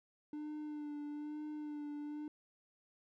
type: tone with vibrato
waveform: triangle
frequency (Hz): 297.9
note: D4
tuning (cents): +25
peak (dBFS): -39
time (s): 0.33-2.28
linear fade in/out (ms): 2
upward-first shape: sine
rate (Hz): 1.1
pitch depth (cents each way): 27
effects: none